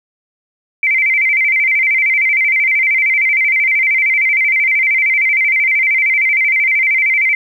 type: tone with vibrato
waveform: sine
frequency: 2191 Hz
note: C#7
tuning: 21 cents flat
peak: -10 dBFS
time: 0.83-7.35 s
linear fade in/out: 2 ms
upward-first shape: square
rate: 13 Hz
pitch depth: 93 cents each way
effects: 8-bit